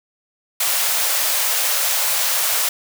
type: high-pass noise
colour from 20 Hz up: white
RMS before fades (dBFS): -19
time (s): 0.6-2.69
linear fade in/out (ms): 5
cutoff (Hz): 500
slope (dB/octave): 48
effects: none